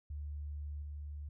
sine tone with level steps, 73.42 Hz, D2, in tune, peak -39 / -41 dBFS, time 0.1-1.29 s, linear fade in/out 5 ms, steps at 0.82 s, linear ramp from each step 2 ms, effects none

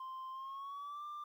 sine tone with pitch glide, 1046 to 1187.7 Hz, C6 to D6, -1 to +19 cents, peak -40 dBFS, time 0-1.24 s, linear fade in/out 5 ms, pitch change +220 cents, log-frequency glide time 0.31-1.05 s, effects tanh soft clip ceiling -42 dBFS + 12-bit

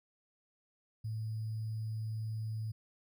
sine tone with sample-and-hold, 109.8 Hz, A2, 3 cents flat, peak -35 dBFS, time 1.04-2.72 s, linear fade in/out 10 ms, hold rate 4900 Hz, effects none

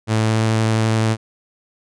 sawtooth tone with pitch glide, 110 to 111.02 Hz, A2 to A2, 0 to +16 cents, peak -11 dBFS, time 0.07-1.17 s, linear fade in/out 50 ms, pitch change +16 cents, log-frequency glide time 0.19-0.45 s, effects resampled to 22050 Hz

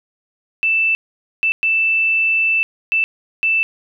sine tone bursts at uneven times, 2650 Hz, E7, 9 cents sharp, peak -13 dBFS, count 5, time 0.63-0.95 / 1.43-1.52 / 1.63-2.63 / 2.92-3.04 / 3.43-3.63 s, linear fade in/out 0 ms, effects none

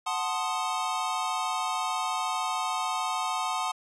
square chord, F# diminished seventh, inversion none, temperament equal, 740 / 880 / 1046.5 / 1244.5 Hz, F#5 / A5 / C6 / Eb6, 0 / 0 / 0 / 0 cents, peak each -34 dBFS, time 0.06-3.72 s, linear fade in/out 10 ms, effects resampled to 24000 Hz

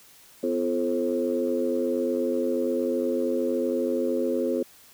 sine tone cluster, 252.8 / 341.2 / 434.2 / 533 Hz, B3 / F4 / A4 / C5, +41 / -40 / -23 / +32 cents, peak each -28 dBFS, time 0.43-4.63 s, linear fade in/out 5 ms, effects tanh soft clip ceiling -13 dBFS + white hiss -53 dBFS RMS until 4.93 s

